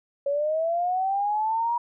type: linear sweep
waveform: sine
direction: up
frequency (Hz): 554.4 to 959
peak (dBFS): -22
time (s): 0.26-1.78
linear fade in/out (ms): 5
effects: none